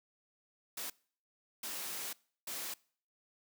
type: noise bursts at uneven times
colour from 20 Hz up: white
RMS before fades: -41 dBFS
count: 3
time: 0.77-0.9 / 1.63-2.13 / 2.47-2.74 s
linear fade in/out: 5 ms
effects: noise-tail reverb RT60 0.5 s tail -24 dB re dry + high-pass 200 Hz 12 dB/octave